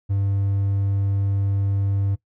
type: tone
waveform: triangle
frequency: 99 Hz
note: G2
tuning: 18 cents sharp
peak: -17 dBFS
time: 0.09-2.16 s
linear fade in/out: 20 ms
effects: noise-tail reverb RT60 0.1 s tail -18 dB re dry